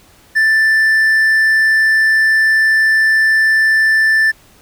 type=tone; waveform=triangle; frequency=1767 Hz; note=A6; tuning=7 cents sharp; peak=-7 dBFS; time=0.35-4.32 s; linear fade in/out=20 ms; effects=pink hiss -47 dBFS RMS until 4.61 s